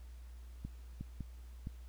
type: clicks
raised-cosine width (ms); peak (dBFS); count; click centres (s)
5; -29; 4; 0.65 / 1.01 / 1.207 / 1.671
effects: added 60 Hz sine -48 dBFS peak until 1.88 s + pink hiss -67 dBFS RMS until 1.88 s